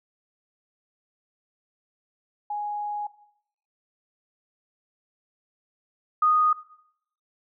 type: tone pair in turn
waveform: sine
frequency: 830.6 / 1238 Hz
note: G#5 / D#6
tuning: 0 / -9 cents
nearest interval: perfect fifth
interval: 691 cents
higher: second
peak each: -27 / -17 dBFS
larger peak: second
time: 2.5-3.07 / 6.22-6.53 s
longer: first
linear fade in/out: 5 ms
effects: noise-tail reverb RT60 0.7 s tail -17 dB re dry